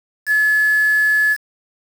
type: tone with quantisation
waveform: sine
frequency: 1712 Hz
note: A6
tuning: 48 cents flat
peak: -12 dBFS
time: 0.26-1.37 s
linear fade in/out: 50 ms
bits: 5
effects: none